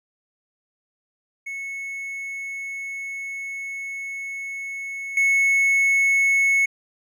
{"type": "tone with level steps", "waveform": "triangle", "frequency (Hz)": 2200, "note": "C#7", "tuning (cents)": -14, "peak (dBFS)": [-27, -14], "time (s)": [1.46, 6.66], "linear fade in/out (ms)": 10, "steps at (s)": 5.17, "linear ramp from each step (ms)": 2, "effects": []}